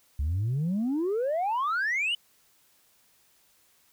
sine exponential sweep, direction up, 67 to 3033 Hz, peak -23 dBFS, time 0.19-2.15 s, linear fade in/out 5 ms, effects tanh soft clip ceiling -23 dBFS + white hiss -64 dBFS RMS until 3.92 s

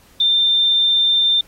sine tone, 3588 Hz, A7, 33 cents sharp, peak -12 dBFS, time 0.2-1.41 s, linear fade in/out 5 ms, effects pink hiss -51 dBFS RMS until 1.47 s + AAC 48 kbps

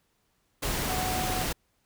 sine tone in noise, 740 Hz, F#5, in tune, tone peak -32 dBFS, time 0.89-1.44 s, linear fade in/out 10 ms, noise pink, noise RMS -30 dBFS, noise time 0.62-1.53 s, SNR -5 dB, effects pink hiss -72 dBFS RMS until 1.85 s

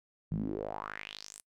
sawtooth tone with band-pass filter sweep, 51.91 Hz, G#1, in tune, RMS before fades -39 dBFS, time 0.31-1.41 s, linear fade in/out 5 ms, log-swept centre 150 to 10000 Hz, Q 4.8, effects noise-tail reverb RT60 0.1 s tail -26 dB re dry

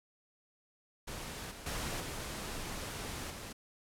pink noise with level steps, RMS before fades -43 / -48 / -38 / -41 / -45 dBFS, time 1.07-3.53 s, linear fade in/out 10 ms, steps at 1.51 / 1.66 / 2 / 3.3 s, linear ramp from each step 5 ms, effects low-pass 12000 Hz 12 dB/octave

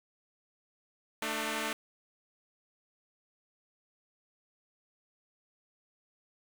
5% pulse tone pair together, 221.8 / 299.5 Hz, A3 / D4, +14 / +34 cents, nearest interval perfect fourth, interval 520 cents, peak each -24 dBFS, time 1.22-1.73 s, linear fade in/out 2 ms, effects 9-bit

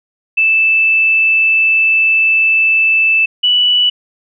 sine tone pair in turn, 2637 / 2957 Hz, E7 / F#7, 0 / -2 cents, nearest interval major second, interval 198 cents, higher second, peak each -8 dBFS, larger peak neither, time 0.37-3.26 / 3.43-3.9 s, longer first, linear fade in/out 10 ms, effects none

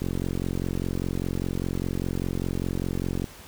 click train, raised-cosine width 3 ms, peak -15 dBFS, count 146, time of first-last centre 0.02-3.242 s, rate 45 Hz, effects pink hiss -46 dBFS RMS until 3.47 s

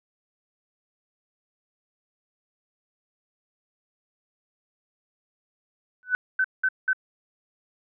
sine tone with exponential growth, 1496 Hz, F#6, 19 cents sharp, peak -15 dBFS, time 6.03-6.15 s, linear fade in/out 0 ms, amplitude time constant 24 ms
sine tone bursts, 1526 Hz, G6, 47 cents flat, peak -19 dBFS, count 3, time 6.39-6.932 s, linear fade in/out 5 ms, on 54 ms, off 190 ms
effects none

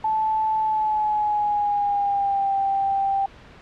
sine tone with pitch glide, 872 to 785.9 Hz, A5 to G5, -16 to +4 cents, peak -19 dBFS, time 0.04-3.26 s, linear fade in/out 5 ms, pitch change -180 cents, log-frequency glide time 0.6-2.52 s, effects pink hiss -46 dBFS RMS until 3.61 s + low-pass 3000 Hz 12 dB/octave

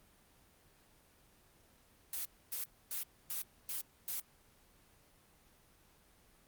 blue noise bursts, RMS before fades -39 dBFS, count 6, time 2.13-4.2 s, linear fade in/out 2 ms, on 120 ms, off 270 ms, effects pink hiss -66 dBFS RMS until 6.47 s + Opus 24 kbps

